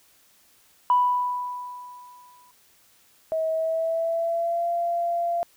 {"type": "tone with exponential decay", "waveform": "sine", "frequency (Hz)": 987.8, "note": "B5", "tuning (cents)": 0, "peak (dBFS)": -14, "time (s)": [0.9, 2.51], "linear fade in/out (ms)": 1, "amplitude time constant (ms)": 350}
{"type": "tone with pitch glide", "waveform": "sine", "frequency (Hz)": [641, 687], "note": ["E5", "F5"], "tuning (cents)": [-49, -29], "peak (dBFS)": -22, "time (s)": [3.32, 5.43], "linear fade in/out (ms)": 0, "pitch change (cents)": 120, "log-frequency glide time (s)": [3.51, 4.68]}
{"effects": ["tanh soft clip ceiling -10 dBFS", "white hiss -59 dBFS RMS until 5.56 s"]}